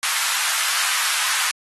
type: high-pass noise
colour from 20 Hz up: pink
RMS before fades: -22 dBFS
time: 0.03-1.51 s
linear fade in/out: 0 ms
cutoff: 1100 Hz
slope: 24 dB/octave
effects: AAC 32 kbps